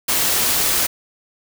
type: noise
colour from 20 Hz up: white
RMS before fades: -18 dBFS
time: 0.08-0.87 s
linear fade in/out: 10 ms
effects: none